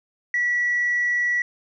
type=tone; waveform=sine; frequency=1943 Hz; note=B6; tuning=29 cents flat; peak=-18 dBFS; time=0.34-1.42 s; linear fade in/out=2 ms; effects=tanh soft clip ceiling -15 dBFS